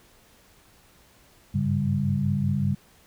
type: tone cluster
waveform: sine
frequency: 97 / 102.3 / 140.9 / 197.4 Hz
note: G2 / G#2 / C#3 / G3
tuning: -18 / -26 / +29 / +12 cents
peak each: -30 / -30 / -25 / -26 dBFS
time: 1.54-2.75 s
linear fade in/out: 10 ms
effects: pink hiss -57 dBFS RMS until 3.06 s